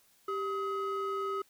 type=ring-modulated tone; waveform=triangle; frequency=830.6 Hz; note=G#5; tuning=in tune; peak=-26 dBFS; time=0.28-1.42 s; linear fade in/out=5 ms; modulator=438 Hz; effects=tanh soft clip ceiling -22 dBFS + white hiss -66 dBFS RMS until 1.49 s